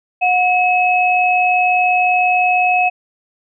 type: tone pair together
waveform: sine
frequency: 727.7 / 2571 Hz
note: F#5 / E7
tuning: -29 / -44 cents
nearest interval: octave + minor seventh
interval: 2185 cents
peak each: -13 / -15 dBFS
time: 0.21-2.9 s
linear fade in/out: 20 ms
effects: none